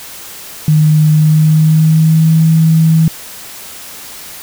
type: tone with pitch glide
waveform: sine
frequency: 153.7 to 160.97 Hz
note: D#3 to E3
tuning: -21 to -41 cents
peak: -5 dBFS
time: 0.68-3.08 s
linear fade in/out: 2 ms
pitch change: +80 cents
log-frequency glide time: 1.12-2.36 s
effects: white hiss -30 dBFS RMS until 4.42 s